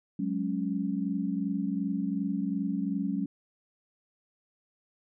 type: chord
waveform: sine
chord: F# suspended second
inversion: none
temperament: equal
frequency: 185 / 207.7 / 277.2 Hz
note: F#3 / G#3 / C#4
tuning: 0 / 0 / 0 cents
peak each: -32 dBFS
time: 0.19-3.26 s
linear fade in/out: 5 ms
effects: none